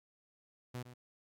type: tone with echo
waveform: sawtooth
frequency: 123.47 Hz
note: B2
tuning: in tune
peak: -36 dBFS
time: 0.74-0.83 s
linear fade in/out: 10 ms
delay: 110 ms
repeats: 1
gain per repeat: -11 dB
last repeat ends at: 0.94 s
effects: AAC 48 kbps